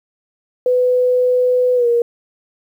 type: tone with pitch glide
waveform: sine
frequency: 499.8 to 472.8 Hz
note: B4 to A#4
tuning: +21 to +24 cents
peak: -11 dBFS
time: 0.66-2.02 s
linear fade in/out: 2 ms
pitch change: -97 cents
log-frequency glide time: 1.75-1.87 s
effects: 8-bit